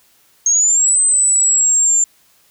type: exponential two-way sweep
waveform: sine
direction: up then down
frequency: 6430 to 8200 to 7250 Hz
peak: -10 dBFS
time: 0.46-2.04 s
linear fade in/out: 2 ms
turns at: 1 s
effects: white hiss -54 dBFS RMS until 2.5 s